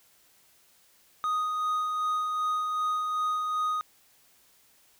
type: tone with tremolo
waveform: triangle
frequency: 1244.5 Hz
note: D#6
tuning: in tune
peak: -23 dBFS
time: 1.24-3.81 s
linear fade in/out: 0 ms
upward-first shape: sine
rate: 2.6 Hz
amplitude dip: 30%
effects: white hiss -62 dBFS RMS until 4.99 s